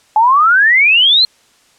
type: exponential sweep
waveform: sine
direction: up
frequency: 840 to 4245 Hz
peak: -6 dBFS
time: 0.16-1.25 s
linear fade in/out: 2 ms
effects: white hiss -51 dBFS RMS until 1.78 s + low-pass 8000 Hz 12 dB/octave